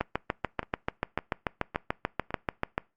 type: two click trains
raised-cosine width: 0.5 ms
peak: -22 / -11 dBFS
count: 4 / 20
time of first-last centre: 0.63-2.306 / 0.01-2.78 s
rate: 1.79 / 6.86 Hz
effects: noise-tail reverb RT60 0.3 s tail -25 dB re dry + Opus 48 kbps